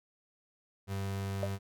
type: tone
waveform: 35% pulse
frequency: 97.9 Hz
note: G2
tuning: 2 cents flat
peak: -32 dBFS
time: 0.87-1.59 s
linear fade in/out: 50 ms
type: tone with exponential decay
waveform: sine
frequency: 598 Hz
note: D5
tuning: 31 cents sharp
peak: -27 dBFS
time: 1.43-1.53 s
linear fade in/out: 0 ms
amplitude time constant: 20 ms
effects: none